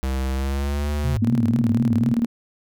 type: tone with pitch glide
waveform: square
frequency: 66 to 73.66 Hz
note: C2 to D2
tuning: +16 to +6 cents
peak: -22 dBFS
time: 0.03-1.17 s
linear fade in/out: 0 ms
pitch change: +190 cents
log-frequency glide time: 0.33-0.9 s
type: tone with vibrato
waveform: sine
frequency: 116.54 Hz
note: A#2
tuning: in tune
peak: -21 dBFS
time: 1.04-2.13 s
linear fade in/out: 5 ms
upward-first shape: triangle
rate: 4.1 Hz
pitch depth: 290 cents each way
type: tone with tremolo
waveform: sine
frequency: 233.1 Hz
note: A#3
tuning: in tune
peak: -15 dBFS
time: 1.22-2.26 s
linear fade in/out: 5 ms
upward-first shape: square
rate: 19 Hz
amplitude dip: 70%
effects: none